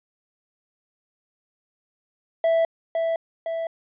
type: tone with echo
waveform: triangle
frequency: 659.3 Hz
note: E5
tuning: in tune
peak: -15 dBFS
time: 2.44-2.65 s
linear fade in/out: 2 ms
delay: 510 ms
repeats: 2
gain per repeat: -4 dB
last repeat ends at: 3.67 s
effects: resampled to 8000 Hz